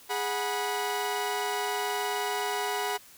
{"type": "tone cluster", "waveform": "sawtooth", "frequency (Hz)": [414, 736, 975], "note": ["G#4", "F#5", "B5"], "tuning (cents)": [-5, -9, -23], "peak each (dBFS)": -29, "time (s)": [0.09, 2.98], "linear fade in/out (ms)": 20, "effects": ["white hiss -53 dBFS RMS until 3.17 s"]}